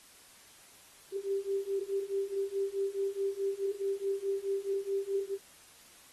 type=beating tone pair; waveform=sine; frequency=390.8 / 395.5 Hz; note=G4 / G4; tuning=-5 / +15 cents; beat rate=4.7 Hz; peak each=-34 / -33 dBFS; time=1.12-5.38 s; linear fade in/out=50 ms; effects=white hiss -57 dBFS RMS until 6.12 s + AAC 32 kbps